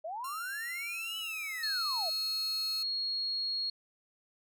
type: linear two-way sweep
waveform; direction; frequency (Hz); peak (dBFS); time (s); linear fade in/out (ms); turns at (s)
sine; up then down; 603 to 2991 to 603; -36; 0.04-2.1; 10; 1.18
type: tone with pitch glide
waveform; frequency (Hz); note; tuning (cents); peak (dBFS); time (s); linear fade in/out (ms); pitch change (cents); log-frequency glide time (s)
5% pulse; 1383 to 1290.4; F6 to E6; -17 to -37; -32; 0.24-2.83; 5; -120; 0.86-1.31
type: tone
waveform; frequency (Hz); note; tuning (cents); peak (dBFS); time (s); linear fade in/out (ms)
sine; 4300; C8; +47; -31; 1.63-3.7; 5
effects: none